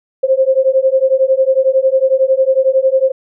sine beating tone pair, 523.3 / 534.3 Hz, C5 / C5, 0 / +36 cents, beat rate 11 Hz, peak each -12 dBFS, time 0.23-3.12 s, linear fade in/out 10 ms, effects none

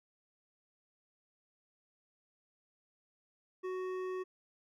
sine tone with hard clipping, 370.9 Hz, F#4, 4 cents sharp, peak -38 dBFS, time 3.63-4.24 s, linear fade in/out 20 ms, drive 11 dB, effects none

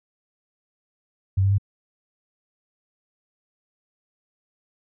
sine tone with pitch steps, 95.9 / 98.03 / 100.2 Hz, G2 / G2 / G2, -37 / +1 / +38 cents, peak -16 dBFS, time 1.37-1.583 s, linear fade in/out 10 ms, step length 71 ms, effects none

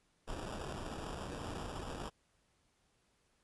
pink noise with sample-and-hold, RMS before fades -43 dBFS, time 0.27-2.1 s, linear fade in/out 20 ms, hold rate 2100 Hz, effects pink hiss -75 dBFS RMS until 3.43 s + resampled to 24000 Hz

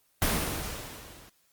pink noise with level ramp, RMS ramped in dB -24 to -53 dBFS, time 0.22-1.29 s, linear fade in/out 0 ms, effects white hiss -68 dBFS RMS until 1.52 s + Opus 24 kbps

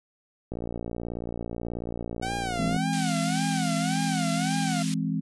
click train, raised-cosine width 2 ms, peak -20 dBFS, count 132, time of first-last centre 0.52-2.763 s, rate 58.4 Hz
sawtooth tone with vibrato, 740 Hz, F#5, in tune, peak -26 dBFS, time 2.22-4.83 s, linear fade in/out 10 ms, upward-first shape sine, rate 1.8 Hz, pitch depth 150 cents each way
sine chord, E augmented, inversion none, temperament equal, 164.81 / 207.7 / 261.6 Hz, E3 / G#3 / B#3, 0 / 0 / 0 cents, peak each -28 / -30 / -30 dBFS, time 2.58-5.21 s, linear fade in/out 20 ms
white band-pass noise, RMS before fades -37 dBFS, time 2.93-4.94 s, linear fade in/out 0 ms, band 2200 to 8800 Hz, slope 12 dB/octave
effects resampled to 24000 Hz

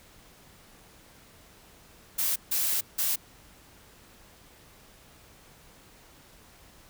blue noise bursts at uneven times, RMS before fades -27 dBFS, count 3, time 2.18-2.36 / 2.51-2.81 / 2.98-3.16 s, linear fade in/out 10 ms, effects pink hiss -55 dBFS RMS until 6.89 s

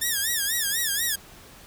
5% pulse tone with vibrato, 1753 Hz, A6, 7 cents flat, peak -13 dBFS, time 0.01-1.16 s, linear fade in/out 10 ms, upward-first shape sine, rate 4.1 Hz, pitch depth 160 cents each way, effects pink hiss -48 dBFS RMS until 1.66 s

